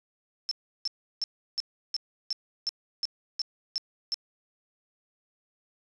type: tone bursts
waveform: sine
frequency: 5330 Hz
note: E8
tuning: 18 cents sharp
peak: -26 dBFS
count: 11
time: 0.49-4.143 s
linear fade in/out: 0 ms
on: 23 ms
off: 340 ms
effects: resampled to 22050 Hz + 9-bit